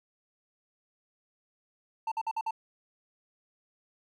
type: tone bursts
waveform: triangle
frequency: 894 Hz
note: A5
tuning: 27 cents sharp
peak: -27 dBFS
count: 5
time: 2.07-2.509 s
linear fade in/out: 5 ms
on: 47 ms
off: 51 ms
effects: none